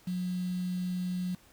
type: tone with quantisation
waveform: sine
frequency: 181.1 Hz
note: F#3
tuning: 37 cents flat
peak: -30 dBFS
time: 0.07-1.35 s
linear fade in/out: 5 ms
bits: 8
effects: pink hiss -60 dBFS RMS until 1.52 s